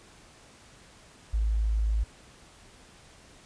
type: tone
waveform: sine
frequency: 54 Hz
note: A1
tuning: 32 cents flat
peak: -23 dBFS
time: 1.33-2.04 s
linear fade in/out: 10 ms
effects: pink hiss -54 dBFS RMS until 3.45 s + resampled to 22050 Hz